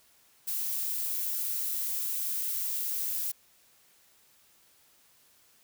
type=noise; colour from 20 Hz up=violet; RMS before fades=-32 dBFS; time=0.47-3.32 s; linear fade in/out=10 ms; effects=white hiss -63 dBFS RMS until 5.63 s